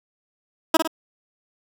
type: tone with echo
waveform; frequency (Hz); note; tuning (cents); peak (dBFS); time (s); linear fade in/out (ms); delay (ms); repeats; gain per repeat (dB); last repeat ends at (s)
15% pulse; 321.6; E4; -43; -6; 0.74-0.77; 5; 53; 2; -6; 0.876
effects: none